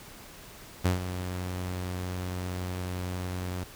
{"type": "tone with ADSR envelope", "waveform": "sawtooth", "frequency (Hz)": 90.9, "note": "F#2", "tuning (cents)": -30, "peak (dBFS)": -17, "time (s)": [0.84, 3.64], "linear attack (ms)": 16, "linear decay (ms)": 130, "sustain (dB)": -11, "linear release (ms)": 4, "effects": ["pink hiss -48 dBFS RMS until 3.75 s"]}